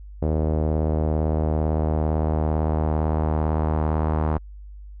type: tone with low-pass filter sweep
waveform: sawtooth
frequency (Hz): 77.78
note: D#2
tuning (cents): 0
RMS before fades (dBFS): -22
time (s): 0.22-4.38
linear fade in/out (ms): 5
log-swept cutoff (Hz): 550 to 1000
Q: 1.8
effects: added 50 Hz sine -37 dBFS peak until 5 s